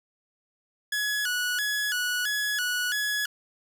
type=tone with vibrato; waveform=sawtooth; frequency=1575 Hz; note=G6; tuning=8 cents sharp; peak=-22 dBFS; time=0.92-3.26 s; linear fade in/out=5 ms; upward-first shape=square; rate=1.5 Hz; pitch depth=120 cents each way; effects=none